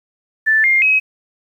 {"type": "tone with pitch steps", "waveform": "sine", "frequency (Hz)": [1760, 2117, 2547], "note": ["A6", "C7", "D#7"], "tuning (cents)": [0, 20, 40], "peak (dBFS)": -10, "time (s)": [0.46, 1], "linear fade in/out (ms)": 20, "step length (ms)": 180, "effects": ["8-bit"]}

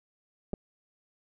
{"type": "clicks", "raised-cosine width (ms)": 2, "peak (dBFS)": -21, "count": 2, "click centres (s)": [0.533, 0.538], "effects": []}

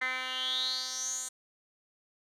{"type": "tone with band-pass filter sweep", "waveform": "10% pulse", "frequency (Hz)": 257.1, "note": "C4", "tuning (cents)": -30, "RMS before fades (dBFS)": -34, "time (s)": [0.01, 1.29], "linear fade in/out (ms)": 10, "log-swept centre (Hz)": [2000, 7900], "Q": 8.1, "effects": []}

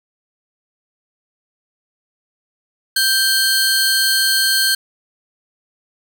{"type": "tone pair together", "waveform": "sawtooth", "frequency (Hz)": [1568, 4311], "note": ["G6", "C#8"], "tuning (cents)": [0, -49], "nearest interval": "octave + tritone", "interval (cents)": 1751, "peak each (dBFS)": -13, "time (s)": [2.96, 4.75], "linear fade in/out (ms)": 5, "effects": []}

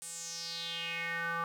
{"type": "tone with band-pass filter sweep", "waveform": "square", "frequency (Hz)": 167.9, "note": "E3", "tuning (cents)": 32, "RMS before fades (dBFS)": -38, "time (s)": [0.02, 1.44], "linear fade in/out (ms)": 0, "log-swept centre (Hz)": [9100, 1200], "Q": 4.7, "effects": ["10-bit"]}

